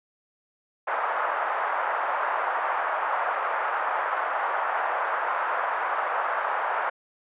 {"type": "band-pass noise", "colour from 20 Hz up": "white", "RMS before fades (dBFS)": -27, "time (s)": [0.87, 6.9], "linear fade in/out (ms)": 10, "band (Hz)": [630, 1400], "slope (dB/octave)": 24, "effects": ["resampled to 8000 Hz"]}